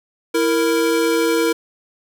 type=tone pair together; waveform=square; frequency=330.1 / 464.4 Hz; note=E4 / A#4; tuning=+2 / -7 cents; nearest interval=tritone; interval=591 cents; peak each=-19 / -18 dBFS; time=0.34-1.53 s; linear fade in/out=10 ms; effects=none